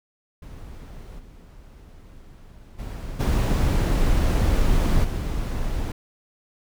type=noise with level steps; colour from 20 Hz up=brown; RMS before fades=-39 / -45 / -32 / -19 / -26 dBFS; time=0.42-5.92 s; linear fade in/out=5 ms; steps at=1.18 / 2.78 / 3.19 / 5.03 s; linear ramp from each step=20 ms; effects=none